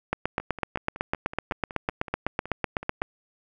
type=two click trains; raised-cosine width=0.5 ms; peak=-9 / -22 dBFS; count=24 / 15; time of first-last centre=0.13-3.019 / 0.4-3.017 s; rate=7.96 / 5.35 Hz; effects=none